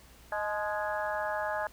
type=harmonic tone with a mistuned harmonic; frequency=207.7 Hz; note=G#3; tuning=in tune; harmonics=3 / 4 / 5 / 6 / 7 / 8; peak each=-34 / -35 / -41 / -41 / -42 / -37 dBFS; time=0.32-1.67 s; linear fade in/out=2 ms; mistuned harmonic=4; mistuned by=+47 cents; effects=added 60 Hz sine -57 dBFS peak until 1.72 s + pink hiss -57 dBFS RMS until 1.72 s